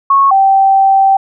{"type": "tone pair in turn", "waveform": "sine", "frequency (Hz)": [1100, 777.8], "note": ["C#6", "G5"], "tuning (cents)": [-14, -14], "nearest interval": "tritone", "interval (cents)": 600, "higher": "first", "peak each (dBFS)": -5, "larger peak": "neither", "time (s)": [[0.1, 0.31], [0.31, 1.17]], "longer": "second", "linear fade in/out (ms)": 5, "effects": []}